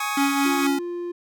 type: chord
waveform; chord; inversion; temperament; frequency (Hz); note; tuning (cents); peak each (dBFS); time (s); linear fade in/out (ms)
25% pulse; Ab suspended fourth; none; equal with one note detuned; 830.6 / 1108.7 / 1257.5; Ab5 / Db6 / Eb6; 0 / 0 / +18; -25; 0-0.67; 5
type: tone with tremolo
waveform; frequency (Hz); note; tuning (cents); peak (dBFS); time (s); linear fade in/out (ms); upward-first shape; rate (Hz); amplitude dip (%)
square; 278.9; C#4; +11; -19; 0.17-0.79; 5; triangle; 4.4; 50
type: tone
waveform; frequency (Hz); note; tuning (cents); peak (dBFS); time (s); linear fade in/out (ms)
triangle; 349.2; F4; 0; -25; 0.45-1.12; 10
effects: none